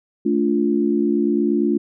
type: chord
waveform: sine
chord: D minor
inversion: second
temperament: equal with one note detuned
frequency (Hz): 220 / 288.6 / 349.2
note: A3 / D4 / F4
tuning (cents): 0 / -30 / 0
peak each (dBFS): -20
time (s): 0.25-1.78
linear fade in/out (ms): 10
effects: none